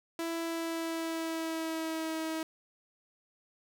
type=tone with pitch glide; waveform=sawtooth; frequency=331.9 to 320 Hz; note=E4 to D#4; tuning=+12 to +49 cents; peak=-29 dBFS; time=0.19-2.43 s; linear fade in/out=2 ms; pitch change=-63 cents; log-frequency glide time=0.42-2.17 s; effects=none